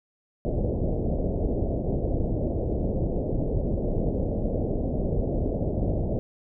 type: low-pass noise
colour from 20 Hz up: pink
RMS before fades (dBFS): -26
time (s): 0.45-6.19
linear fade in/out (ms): 0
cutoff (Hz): 640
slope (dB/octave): 48
effects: none